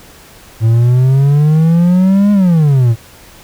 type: exponential two-way sweep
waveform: triangle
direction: up then down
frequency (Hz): 110 to 207.7 to 110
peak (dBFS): -4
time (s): 0.6-2.96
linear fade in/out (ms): 50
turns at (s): 2.32
effects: pink hiss -39 dBFS RMS until 3.43 s